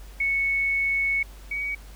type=tone pair in turn; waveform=sine; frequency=2211 / 2256 Hz; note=C#7 / C#7; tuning=-5 / +30 cents; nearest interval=unison; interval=35 cents; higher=second; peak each=-21 / -26 dBFS; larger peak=first; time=0.2-1.23 / 1.51-1.75 s; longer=first; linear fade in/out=5 ms; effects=added 49 Hz sine -41 dBFS peak until 1.95 s + pink hiss -51 dBFS RMS until 1.95 s